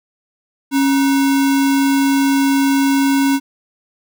sine tone with sample-and-hold, 274.6 Hz, C#4, 16 cents flat, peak -11 dBFS, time 0.71-3.4 s, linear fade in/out 50 ms, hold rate 1225 Hz, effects none

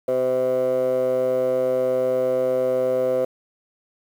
15% pulse tone with band-pass filter, 128.4 Hz, C3, 32 cents flat, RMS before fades -21 dBFS, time 0.08-3.25 s, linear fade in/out 5 ms, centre 560 Hz, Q 9, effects 8-bit

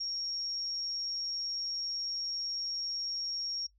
sine tone with amplitude modulation, 5570 Hz, F8, 5 cents flat, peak -31 dBFS, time 0-3.67 s, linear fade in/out 10 ms, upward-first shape sine, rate 182 Hz, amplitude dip 45%, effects noise-tail reverb RT60 0.1 s tail -23 dB re dry + added 50 Hz sine -65 dBFS peak until 3.78 s

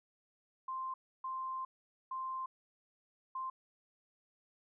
sine tone bursts at uneven times, 1046.5 Hz, C6, in tune, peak -37 dBFS, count 4, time 0.68-0.94 / 1.24-1.65 / 2.11-2.46 / 3.35-3.5 s, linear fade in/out 5 ms, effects none

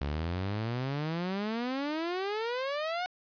sawtooth exponential sweep, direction up, 68.7 to 740 Hz, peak -27 dBFS, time 0.01-3.06 s, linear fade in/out 0 ms, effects resampled to 11025 Hz + 10-bit

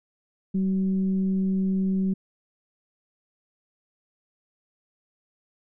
sine tone with frequency modulation, 191 Hz, G3, 45 cents flat, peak -21 dBFS, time 0.54-2.14 s, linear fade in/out 10 ms, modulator 186 Hz, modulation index 0.31, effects none

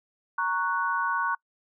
sine chord, F# major, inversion first, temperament equal, 932.3 / 1108.7 / 1480 Hz, A#5 / C#6 / F#6, 0 / 0 / 0 cents, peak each -30 / -28 / -28 dBFS, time 0.38-1.35 s, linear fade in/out 5 ms, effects noise-tail reverb RT60 0.1 s tail -26 dB re dry

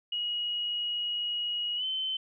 sine tone with pitch glide, 2898 to 3069 Hz, F#7 to G7, -37 to -37 cents, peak -29 dBFS, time 0.12-2.17 s, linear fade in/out 5 ms, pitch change +100 cents, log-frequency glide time 1.76-1.85 s, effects none

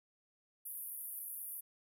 white band-pass noise, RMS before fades -45 dBFS, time 0.65-1.61 s, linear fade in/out 10 ms, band 10000 to 15000 Hz, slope 96 dB/octave, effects none

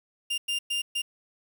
40% pulse tone bursts at uneven times, 2800 Hz, F7, 4 cents sharp, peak -25 dBFS, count 4, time 0.3-0.38 / 0.48-0.59 / 0.7-0.82 / 0.95-1.02 s, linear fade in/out 10 ms, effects 9-bit

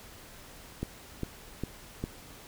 click train, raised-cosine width 3 ms, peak -19 dBFS, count 4, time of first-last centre 0.83-2.04 s, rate 2.48 Hz, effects pink hiss -50 dBFS RMS until 2.47 s

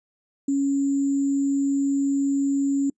sine tone with sample-and-hold, 277.2 Hz, C#4, in tune, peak -19 dBFS, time 0.48-2.9 s, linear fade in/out 5 ms, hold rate 7350 Hz, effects noise-tail reverb RT60 0.1 s tail -26 dB re dry + resampled to 22050 Hz

